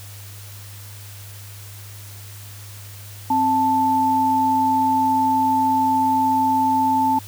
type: tone pair together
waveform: sine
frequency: 263.4 / 880 Hz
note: C4 / A5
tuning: +12 / 0 cents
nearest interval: octave + major sixth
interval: 2088 cents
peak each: -22 / -16 dBFS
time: 3.3-7.19 s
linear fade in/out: 5 ms
effects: added 101 Hz sine -37 dBFS peak until 7.27 s + white hiss -42 dBFS RMS until 7.27 s